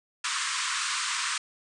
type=band-pass noise; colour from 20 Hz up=pink; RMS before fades=-30 dBFS; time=0.24-1.38 s; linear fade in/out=5 ms; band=1000 to 9200 Hz; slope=96 dB/octave; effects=none